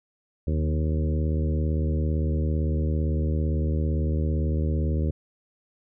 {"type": "harmonic tone with a mistuned harmonic", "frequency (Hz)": 77.78, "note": "D#2", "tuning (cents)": 0, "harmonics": [1, 2, 3, 4, 5, 6, 7], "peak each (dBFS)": [-23, -29, -33, -35, -37, -39, -40], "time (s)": [0.47, 5.11], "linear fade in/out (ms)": 5, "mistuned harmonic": 2, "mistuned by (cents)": -27, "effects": []}